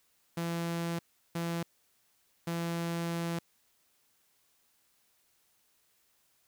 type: tone bursts at uneven times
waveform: sawtooth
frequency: 168.8 Hz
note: E3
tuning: 41 cents sharp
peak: -28 dBFS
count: 3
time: 0.37-0.99 / 1.35-1.63 / 2.47-3.39 s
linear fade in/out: 5 ms
effects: white hiss -71 dBFS RMS until 6.47 s